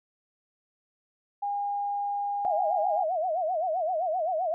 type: tone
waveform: sine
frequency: 811 Hz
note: G#5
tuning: 41 cents flat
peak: -27 dBFS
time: 1.42-3.04 s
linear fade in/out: 10 ms
type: tone with vibrato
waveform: sine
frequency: 683 Hz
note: F5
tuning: 39 cents flat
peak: -25 dBFS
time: 2.45-4.54 s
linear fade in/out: 0 ms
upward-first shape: sine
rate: 7.7 Hz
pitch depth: 180 cents each way
effects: none